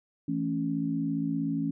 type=chord; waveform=sine; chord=A major; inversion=second; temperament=equal; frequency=164.81 / 220 / 277.2 Hz; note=E3 / A3 / C#4; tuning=0 / 0 / 0 cents; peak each=-32 / -34 / -29 dBFS; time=0.28-1.71 s; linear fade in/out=5 ms; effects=none